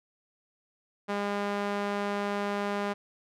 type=tone with band-pass filter; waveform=sawtooth; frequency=203 Hz; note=G#3; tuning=39 cents flat; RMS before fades=-31 dBFS; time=1.08-2.94 s; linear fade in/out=20 ms; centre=940 Hz; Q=0.57; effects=none